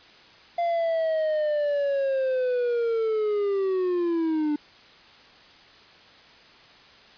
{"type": "linear sweep", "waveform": "triangle", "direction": "down", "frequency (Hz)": [692, 293.7], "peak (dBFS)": -20, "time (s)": [0.58, 4.56], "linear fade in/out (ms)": 5, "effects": ["white hiss -51 dBFS RMS until 7.17 s", "resampled to 11025 Hz"]}